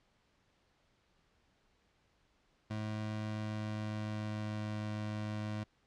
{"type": "tone with pitch glide", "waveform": "25% pulse", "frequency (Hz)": [107.6, 106.36], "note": ["A2", "G#2"], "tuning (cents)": [-38, 42], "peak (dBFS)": -33, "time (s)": [2.7, 5.64], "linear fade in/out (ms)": 10, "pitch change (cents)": -20, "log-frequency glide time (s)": [3.17, 4.88], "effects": ["pink hiss -73 dBFS RMS until 5.86 s", "low-pass 5000 Hz 12 dB/octave"]}